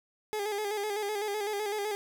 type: tone with vibrato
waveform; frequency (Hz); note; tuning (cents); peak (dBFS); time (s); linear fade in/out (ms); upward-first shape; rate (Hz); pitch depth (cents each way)
30% pulse; 415.3; G#4; 0; -28; 0.33-1.95; 0; square; 7.9; 50
effects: none